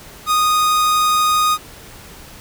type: tone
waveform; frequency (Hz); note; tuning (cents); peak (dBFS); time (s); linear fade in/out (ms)
45% pulse; 1239; D#6; -8; -13; 0.26-1.58; 50
effects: pink hiss -39 dBFS RMS until 2.4 s